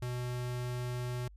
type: tone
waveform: square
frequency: 123.5 Hz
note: B2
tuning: in tune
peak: -35 dBFS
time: 0.02-1.28 s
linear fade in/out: 5 ms
effects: added 50 Hz sine -51 dBFS peak until 1.36 s + resampled to 32000 Hz